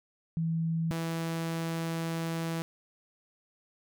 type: tone pair in turn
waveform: sine / sawtooth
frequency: 163.7 / 164.74 Hz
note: E3 / E3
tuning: -12 / -1 cents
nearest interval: unison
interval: 11 cents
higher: second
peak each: -27 dBFS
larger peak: neither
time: 0.37-0.91 / 0.91-2.62 s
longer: second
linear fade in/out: 0 ms
effects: none